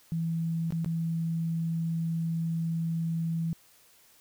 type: tone with dropouts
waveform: sine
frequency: 164.81 Hz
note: E3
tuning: in tune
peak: -27 dBFS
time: 0.12-3.53 s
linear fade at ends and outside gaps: 0 ms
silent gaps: 0.706-0.723 / 0.846-0.86 s
effects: white hiss -60 dBFS RMS until 4.2 s